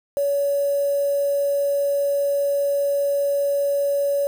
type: tone with quantisation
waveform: sine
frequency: 565 Hz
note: C#5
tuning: 33 cents sharp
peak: -18 dBFS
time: 0.17-4.27 s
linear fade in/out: 0 ms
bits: 6
effects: none